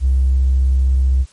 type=tone with tanh clipping; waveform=triangle; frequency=65.41 Hz; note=C2; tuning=in tune; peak=-10 dBFS; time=0-1.26 s; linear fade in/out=50 ms; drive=2 dB; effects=white hiss -50 dBFS RMS until 1.32 s + MP3 48 kbps